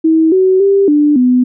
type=tone with pitch steps; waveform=sine; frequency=321 / 375.6 / 395.1 / 295.6 / 250.3 Hz; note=E4 / F#4 / G4 / D4 / B3; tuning=-46 / +26 / +14 / +11 / +23 cents; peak=-6 dBFS; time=0.04-1.44 s; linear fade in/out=10 ms; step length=280 ms; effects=none